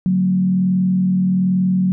sine tone with frequency modulation, 185.3 Hz, F#3, 3 cents sharp, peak -13 dBFS, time 0.06-1.92 s, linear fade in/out 0 ms, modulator 41.2 Hz, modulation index 0.44, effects none

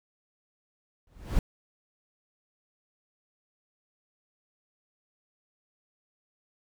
brown noise with exponential growth, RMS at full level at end -23 dBFS, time 1.07-1.39 s, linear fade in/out 2 ms, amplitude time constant 68 ms, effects none

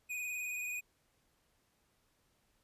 square tone with vibrato, 2477 Hz, D#7, 8 cents flat, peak -38 dBFS, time 0.09-0.81 s, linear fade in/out 20 ms, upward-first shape triangle, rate 19 Hz, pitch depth 38 cents each way, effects pink hiss -75 dBFS RMS until 2.63 s + resampled to 32000 Hz

